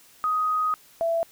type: tone pair in turn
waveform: sine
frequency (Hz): 1252 / 666.3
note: D#6 / E5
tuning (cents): +10 / +18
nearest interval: major seventh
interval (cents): 1092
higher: first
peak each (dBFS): -21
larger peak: neither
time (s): 0.24-0.74 / 1.01-1.23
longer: first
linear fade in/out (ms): 0
effects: white hiss -54 dBFS RMS until 1.31 s